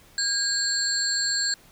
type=tone cluster; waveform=sine; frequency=1617 / 4190 / 4463 / 7490 Hz; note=G#6 / C8 / C#8 / A#8; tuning=-47 / +2 / +11 / +7 cents; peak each=-28 dBFS; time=0.18-1.54 s; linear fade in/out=2 ms; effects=pink hiss -54 dBFS RMS until 1.71 s